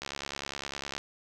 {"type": "click train", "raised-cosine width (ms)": 0.2, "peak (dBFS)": -18, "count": 68, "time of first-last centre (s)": [0.02, 0.98], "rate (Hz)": 69.8, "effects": []}